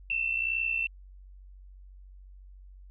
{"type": "tone pair together", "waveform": "sine", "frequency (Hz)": [2637, 2699], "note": ["E7", "E7"], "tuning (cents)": [0, 40], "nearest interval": "unison", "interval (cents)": 40, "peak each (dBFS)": [-32, -28], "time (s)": [0.1, 0.87], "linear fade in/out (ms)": 2, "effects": ["added 47 Hz sine -47 dBFS peak until 2.9 s"]}